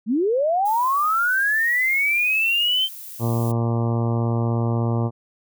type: linear sweep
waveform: sine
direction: up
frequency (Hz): 196 to 3136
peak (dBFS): -17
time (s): 0.06-2.89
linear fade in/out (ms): 50
type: noise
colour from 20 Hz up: violet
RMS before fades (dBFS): -37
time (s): 0.65-3.52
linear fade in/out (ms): 10
type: harmonic tone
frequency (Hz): 116.54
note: A#2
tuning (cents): 0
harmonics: 1 / 2 / 3 / 4 / 5 / 6 / 7 / 8 / 9 / 10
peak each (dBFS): -20 / -26 / -30 / -32 / -34 / -36 / -37 / -38 / -39 / -40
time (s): 3.19-5.11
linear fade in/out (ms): 50
effects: none